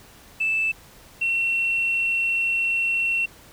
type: tone pair in turn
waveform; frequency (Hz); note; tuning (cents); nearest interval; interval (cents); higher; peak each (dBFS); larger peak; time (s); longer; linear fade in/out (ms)
sine; 2637 / 2717; E7 / F7; 0 / -48; minor second; 52; second; -19; neither; 0.4-0.72 / 1.21-3.26; second; 10
effects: tanh soft clip ceiling -15 dBFS + pink hiss -49 dBFS RMS until 3.52 s